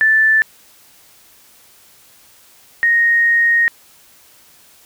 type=tone pair in turn; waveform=sine; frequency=1760 / 1864.7 Hz; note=A6 / A#6; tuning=0 / 0 cents; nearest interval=minor second; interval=100 cents; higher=second; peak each=-9 / -10 dBFS; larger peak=first; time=0.01-0.42 / 2.83-3.68 s; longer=second; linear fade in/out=0 ms; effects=white hiss -48 dBFS RMS until 4.85 s